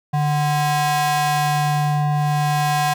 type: ring-modulated tone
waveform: 35% pulse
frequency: 296.5 Hz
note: D4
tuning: 17 cents sharp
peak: -12 dBFS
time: 0.13-2.94 s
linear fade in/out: 10 ms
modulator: 445 Hz
effects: none